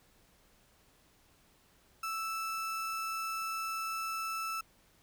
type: tone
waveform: 35% pulse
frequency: 1318.5 Hz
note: E6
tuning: in tune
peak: -33 dBFS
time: 2.03-4.61 s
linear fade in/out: 5 ms
effects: pink hiss -66 dBFS RMS until 5.02 s